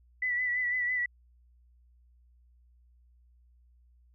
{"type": "tone with vibrato", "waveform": "sine", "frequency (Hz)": 1975.5, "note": "B6", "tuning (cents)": 0, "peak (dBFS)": -27, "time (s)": [0.22, 1.06], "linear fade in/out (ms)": 5, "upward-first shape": "sine", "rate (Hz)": 6, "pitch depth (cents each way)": 36, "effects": ["added 60 Hz sine -59 dBFS peak until 4.14 s"]}